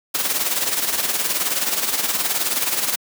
white noise with tremolo, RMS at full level -19 dBFS, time 0.14-2.96 s, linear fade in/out 10 ms, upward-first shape sine, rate 19 Hz, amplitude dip 60%, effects high-pass 200 Hz 12 dB/octave

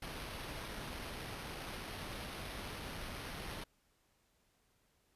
pink noise with sample-and-hold, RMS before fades -45 dBFS, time 0.02-3.64 s, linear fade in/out 5 ms, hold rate 7350 Hz, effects pink hiss -75 dBFS RMS until 5.15 s + resampled to 32000 Hz

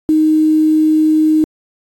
sine tone with quantisation, 311.1 Hz, D#4, in tune, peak -8 dBFS, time 0.09-1.44 s, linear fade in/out 0 ms, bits 6, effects AAC 64 kbps

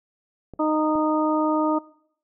clicks, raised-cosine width 2 ms, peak -25 dBFS, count 2, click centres 0.537 / 0.955 s
harmonic tone, 308.7 Hz, D#4, 14 cents flat, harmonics 1 / 2 / 3 / 4, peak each -22 / -25 / -27 / -28 dBFS, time 0.59-1.79 s, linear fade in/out 10 ms
effects noise-tail reverb RT60 0.7 s tail -22 dB re dry

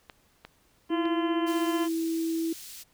clicks, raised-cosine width 0.3 ms, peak -26 dBFS, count 3, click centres 0.098 / 0.45 / 1.055 s
harmonic tone, 343.2 Hz, F4, 30 cents flat, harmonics 1 / 2 / 3 / 4 / 5 / 6 / 7 / 8 / 9, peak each -32 / -36 / -34 / -45 / -42 / -47 / -50 / -47 / -41 dBFS, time 0.89-1.89 s, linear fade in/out 50 ms
sine tone, 327.3 Hz, E4, 12 cents flat, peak -26 dBFS, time 0.9-2.53 s, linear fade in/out 5 ms
pink high-pass noise, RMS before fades -44 dBFS, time 1.46-2.84 s, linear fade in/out 20 ms, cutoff 4100 Hz, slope 12 dB/octave
effects pink hiss -65 dBFS RMS until 2.93 s

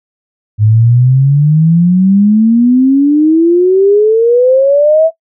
sine exponential sweep, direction up, 104.3 to 659.3 Hz, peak -4 dBFS, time 0.58-5.11 s, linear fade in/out 50 ms, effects noise-tail reverb RT60 0.1 s tail -20 dB re dry

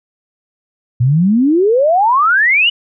sine exponential sweep, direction up, 115.8 to 2998 Hz, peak -8 dBFS, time 1-2.7 s, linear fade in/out 10 ms, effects none

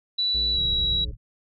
sine tone with pitch glide, 3951 to 3885 Hz, B7 to B7, 0 to -29 cents, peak -21 dBFS, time 0.18-1.05 s, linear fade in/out 10 ms, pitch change -29 cents, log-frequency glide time 0.52-0.6 s
harmonic tone, 60.4 Hz, B1, 38 cents flat, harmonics 1 / 3 / 5 / 7 / 9, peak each -30 / -44 / -48 / -47 / -54 dBFS, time 0.34-1.12 s, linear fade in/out 10 ms
pink low-pass noise, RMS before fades -34 dBFS, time 0.52-1.17 s, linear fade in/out 50 ms, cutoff 160 Hz, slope 48 dB/octave
effects none

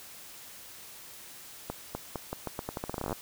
accelerating click train, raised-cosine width 1 ms, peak -19 dBFS, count 20, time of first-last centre 1.7-3.128 s, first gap 250 ms, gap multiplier 0.83, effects white hiss -48 dBFS RMS until 3.21 s

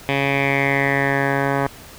10% pulse tone with low-pass filter sweep, 138.59 Hz, C#3, in tune, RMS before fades -19 dBFS, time 0.09-1.67 s, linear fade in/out 0 ms, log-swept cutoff 2700 to 1400 Hz, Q 5.5, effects pink hiss -41 dBFS RMS until 1.98 s

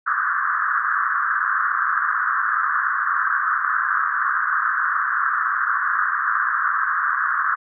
pink band-pass noise, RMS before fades -21 dBFS, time 0.06-7.56 s, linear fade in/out 20 ms, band 1100 to 1700 Hz, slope 96 dB/octave, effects none

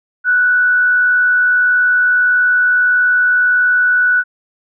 sine tone with frequency modulation, 1480 Hz, F#6, in tune, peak -9 dBFS, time 0.24-4.24 s, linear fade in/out 50 ms, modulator 78.4 Hz, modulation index 0.32, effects none

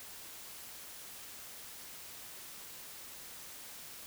silence, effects white hiss -49 dBFS RMS until 4.06 s

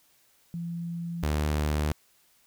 sine / sawtooth tone pair in turn, 170 / 75.18 Hz, F3 / D2, -46 / +41 cents, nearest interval octave + major second, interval 1413 cents, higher first, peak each -31 / -21 dBFS, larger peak second, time 0.54-1.23 / 1.23-1.92 s, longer neither, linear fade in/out 0 ms, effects white hiss -64 dBFS RMS until 2.46 s

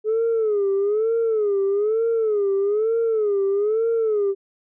sine tone with vibrato, 424.6 Hz, G#4, 38 cents sharp, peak -16 dBFS, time 0.04-4.35 s, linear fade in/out 50 ms, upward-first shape sine, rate 1.1 Hz, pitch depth 140 cents each way, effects tanh soft clip ceiling -15 dBFS

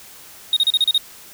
triangle tone bursts, 3732 Hz, A#7, 1 cent sharp, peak -11 dBFS, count 7, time 0.53-0.979 s, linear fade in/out 2 ms, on 35 ms, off 34 ms, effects white hiss -42 dBFS RMS until 1.33 s

